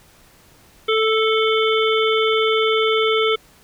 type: harmonic tone with a mistuned harmonic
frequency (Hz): 440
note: A4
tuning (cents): 0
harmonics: 1 / 3 / 5 / 7 / 8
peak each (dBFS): -17 / -22 / -24 / -25 / -26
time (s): 0.88-3.36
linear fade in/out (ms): 10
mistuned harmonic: 8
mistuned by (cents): -17
effects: pink hiss -51 dBFS RMS until 3.63 s